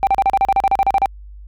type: tone bursts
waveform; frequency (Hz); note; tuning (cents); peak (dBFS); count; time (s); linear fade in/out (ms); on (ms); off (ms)
sine; 784; G5; 0; -8; 14; 0.03-1.058; 0; 40; 36
effects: tanh soft clip ceiling -10 dBFS + added 50 Hz sine -34 dBFS peak until 1.47 s